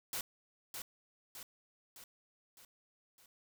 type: noise with echo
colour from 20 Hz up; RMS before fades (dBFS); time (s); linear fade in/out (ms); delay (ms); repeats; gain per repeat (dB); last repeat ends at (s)
white; -39; 0.13-0.21; 2; 610; 5; -5; 3.26
effects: none